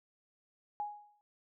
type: tone with exponential decay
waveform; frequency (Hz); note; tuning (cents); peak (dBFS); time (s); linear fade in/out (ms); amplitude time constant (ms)
sine; 830.6; G#5; 0; -32; 0.8-1.21; 0; 87
effects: noise-tail reverb RT60 0.3 s tail -22 dB re dry